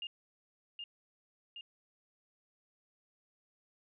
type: tone with echo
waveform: sine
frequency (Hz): 2824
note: F7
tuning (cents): +19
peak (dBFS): -38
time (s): 0.02-0.07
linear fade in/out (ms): 2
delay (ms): 770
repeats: 2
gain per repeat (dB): -3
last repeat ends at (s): 1.61
effects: none

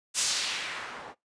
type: noise with low-pass filter sweep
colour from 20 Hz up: blue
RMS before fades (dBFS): -32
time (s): 0.14-1.15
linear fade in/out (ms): 50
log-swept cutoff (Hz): 8200 to 760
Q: 1.2
effects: noise-tail reverb RT60 0.2 s tail -24 dB re dry + resampled to 22050 Hz

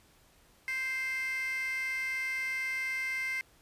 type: tone with high-pass filter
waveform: 15% pulse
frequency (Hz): 523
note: C5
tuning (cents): -1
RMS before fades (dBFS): -34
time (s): 0.68-3.41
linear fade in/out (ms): 0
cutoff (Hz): 2000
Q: 8.5
effects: pink hiss -63 dBFS RMS until 3.61 s + resampled to 32000 Hz

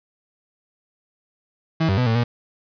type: tone with pitch steps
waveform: 35% pulse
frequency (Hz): 161.8 / 96.1 / 125.1 / 113.1 / 119.2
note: E3 / G2 / B2 / A2 / A#2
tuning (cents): -32 / -34 / +23 / +48 / +39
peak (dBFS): -15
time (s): 1.8-2.24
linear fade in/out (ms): 10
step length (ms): 88
effects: resampled to 11025 Hz + 7-bit

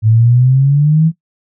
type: exponential sweep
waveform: sine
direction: up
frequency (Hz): 107.8 to 164.81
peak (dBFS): -6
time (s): 0.02-1.12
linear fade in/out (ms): 50
effects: noise-tail reverb RT60 0.1 s tail -17 dB re dry

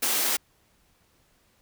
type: high-pass noise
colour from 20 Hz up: white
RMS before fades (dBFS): -25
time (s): 0.02-0.37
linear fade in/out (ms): 10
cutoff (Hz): 200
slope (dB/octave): 48
effects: pink hiss -65 dBFS RMS until 1.61 s

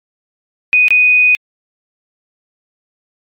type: tone with dropouts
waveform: sine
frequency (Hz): 2489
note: D#7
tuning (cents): 0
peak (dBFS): -6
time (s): 0.73-1.35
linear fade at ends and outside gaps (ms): 0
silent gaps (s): 0.882-0.906
effects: MP3 96 kbps

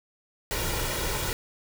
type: noise with comb filter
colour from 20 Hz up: pink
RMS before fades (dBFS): -29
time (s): 0.51-1.33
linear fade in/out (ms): 0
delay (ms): 2.1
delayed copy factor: +0.55
effects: none

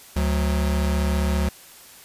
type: tone pair together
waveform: square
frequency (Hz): 72.78 / 183.4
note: D2 / F#3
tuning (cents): -15 / -15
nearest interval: octave + major third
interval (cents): 1600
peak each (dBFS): -21 / -27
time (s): 0.16-1.49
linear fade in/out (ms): 5
effects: white hiss -46 dBFS RMS until 2.04 s + resampled to 32000 Hz

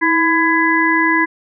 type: harmonic tone with a mistuned harmonic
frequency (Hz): 334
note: E4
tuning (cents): +23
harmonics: 1 / 3 / 5 / 6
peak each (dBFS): -17 / -17 / -17 / -17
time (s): 0.01-1.26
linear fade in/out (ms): 20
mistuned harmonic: 1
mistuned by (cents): -56
effects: none

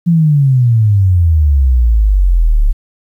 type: exponential sweep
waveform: sine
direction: down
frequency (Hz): 174.4 to 34.09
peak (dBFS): -6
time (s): 0.06-2.73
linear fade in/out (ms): 20
effects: 8-bit

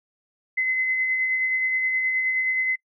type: tone with tremolo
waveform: sine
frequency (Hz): 2043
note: C7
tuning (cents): -42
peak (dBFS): -19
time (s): 0.57-2.76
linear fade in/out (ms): 10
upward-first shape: sine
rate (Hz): 9.5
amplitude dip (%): 30
effects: noise-tail reverb RT60 0.1 s tail -26 dB re dry

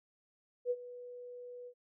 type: tone with ADSR envelope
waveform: sine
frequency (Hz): 490.8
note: B4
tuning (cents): -11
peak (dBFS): -28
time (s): 0.65-1.74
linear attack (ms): 55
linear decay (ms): 48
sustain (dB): -17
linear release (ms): 69
effects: none

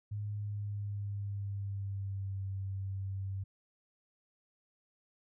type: tone with pitch glide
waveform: sine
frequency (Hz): 103.83 to 96.88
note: G#2 to G2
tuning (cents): 0 to -20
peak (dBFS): -35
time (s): 0.11-3.44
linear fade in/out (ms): 10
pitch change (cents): -120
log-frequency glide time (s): 0.31-2.44
effects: none

